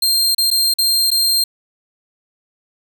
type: tone with dropouts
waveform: sawtooth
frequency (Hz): 4186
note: C8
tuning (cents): 0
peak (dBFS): -10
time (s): 0.02-1.44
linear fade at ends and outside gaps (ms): 5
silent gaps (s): 0.348-0.381 / 0.504-0.512 / 0.739-0.785 / 1.105-1.114
effects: 8-bit